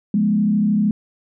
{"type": "tone with frequency modulation", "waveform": "sine", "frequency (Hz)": 208.6, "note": "G#3", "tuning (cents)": 8, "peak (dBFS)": -14, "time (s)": [0.14, 0.91], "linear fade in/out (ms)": 2, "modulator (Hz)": 33, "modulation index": 0.76, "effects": []}